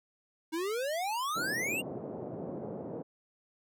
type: exponential sweep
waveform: square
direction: up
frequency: 310 to 2880 Hz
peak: -32 dBFS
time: 0.52-1.82 s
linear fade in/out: 20 ms
type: band-pass noise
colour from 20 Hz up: white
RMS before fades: -40 dBFS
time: 1.35-3.03 s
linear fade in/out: 20 ms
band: 120 to 590 Hz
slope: 24 dB/octave
effects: none